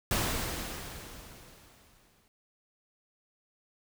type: noise with exponential decay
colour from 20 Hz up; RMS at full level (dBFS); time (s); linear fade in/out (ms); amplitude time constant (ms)
pink; -28; 0.11-2.28; 1; 470
effects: none